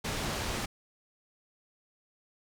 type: low-pass noise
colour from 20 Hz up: pink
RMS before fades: -34 dBFS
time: 0.04-0.66 s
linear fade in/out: 10 ms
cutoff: 8200 Hz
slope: 12 dB/octave
effects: none